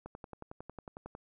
click train, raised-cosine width 1 ms, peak -30 dBFS, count 13, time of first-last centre 0.06-1.151 s, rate 11 Hz, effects none

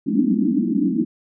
white band-pass noise, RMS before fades -19 dBFS, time 0.06-1.05 s, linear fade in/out 10 ms, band 180 to 320 Hz, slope 96 dB/octave, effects none

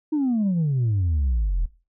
sine exponential sweep, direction down, 315 to 38.81 Hz, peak -17 dBFS, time 0.12-1.66 s, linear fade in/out 10 ms, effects noise-tail reverb RT60 0.3 s tail -18 dB re dry + tanh soft clip ceiling -17 dBFS

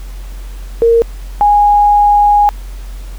sine tone pair in turn, 462.9 / 824.8 Hz, A#4 / G#5, -12 / -12 cents, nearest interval minor seventh, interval 1000 cents, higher second, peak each -5 dBFS, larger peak neither, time 0.82-1.02 / 1.41-2.49 s, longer second, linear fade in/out 0 ms, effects added 45 Hz sine -23 dBFS peak until 3.18 s + pink hiss -40 dBFS RMS until 3.18 s

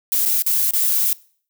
violet noise with dropouts, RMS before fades -18 dBFS, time 0.12-1.13 s, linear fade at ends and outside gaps 1 ms, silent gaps 0.253-0.258 / 0.422-0.463 / 0.709-0.735 s, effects noise-tail reverb RT60 0.5 s tail -23 dB re dry

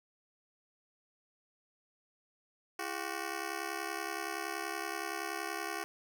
10% pulse ring-modulated tone, 372.7 Hz, F#4, 13 cents sharp, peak -25 dBFS, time 2.79-5.84 s, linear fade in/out 0 ms, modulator 35.3 Hz, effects none

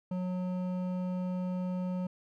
triangle tone with hard clipping, 182.3 Hz, F#3, 25 cents flat, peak -33 dBFS, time 0.11-2.07 s, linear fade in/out 5 ms, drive 14 dB, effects none

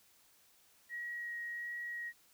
sine tone with vibrato, 1899 Hz, A#6, 32 cents sharp, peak -39 dBFS, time 0.89-2.13 s, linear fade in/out 50 ms, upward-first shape sine, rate 1.4 Hz, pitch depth 9 cents each way, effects white hiss -67 dBFS RMS until 2.33 s

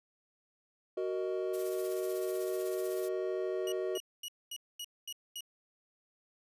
triangle chord, D# minor, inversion first, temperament just, 373.4 / 466.7 / 622.3 Hz, F#4 / A#4 / D#5, +16 / +2 / 0 cents, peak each -32 / -37 / -37 dBFS, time 0.97-3.98 s, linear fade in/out 5 ms
blue noise with tremolo, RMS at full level -45 dBFS, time 1.53-3.09 s, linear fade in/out 10 ms, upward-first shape sine, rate 16 Hz, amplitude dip 45%
sawtooth tone bursts, 2902 Hz, F#7, 34 cents flat, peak -36 dBFS, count 7, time 3.67-5.407 s, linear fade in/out 2 ms, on 51 ms, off 230 ms
effects resampled to 32000 Hz

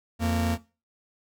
45% pulse tone pair together, 86.25 / 230 Hz, F2 / A#3, -21 / -23 cents, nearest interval octave + perfect fourth, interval 1698 cents, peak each -26 dBFS, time 0.19-0.58 s, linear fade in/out 50 ms, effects noise-tail reverb RT60 0.3 s tail -17 dB re dry

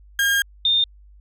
35% pulse / sine tone pair in turn, 1617 / 3630 Hz, G#6 / A#7, -47 / -47 cents, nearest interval octave + major second, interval 1400 cents, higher second, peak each -15 dBFS, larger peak neither, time 0.19-0.42 / 0.65-0.84 s, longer first, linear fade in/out 2 ms, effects added 50 Hz sine -45 dBFS peak until 1.2 s

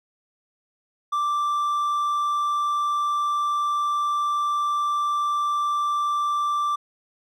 triangle tone, 1174.7 Hz, D6, in tune, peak -19 dBFS, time 1.12-6.76 s, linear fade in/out 10 ms, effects none

